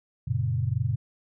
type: chord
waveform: sine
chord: F# major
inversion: none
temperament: equal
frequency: 92.5 / 116.54 / 138.59 Hz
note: F#2 / A#2 / C#3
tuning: 0 / 0 / 0 cents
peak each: -30 / -26 / -29 dBFS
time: 0.27-0.96 s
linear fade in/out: 10 ms
effects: none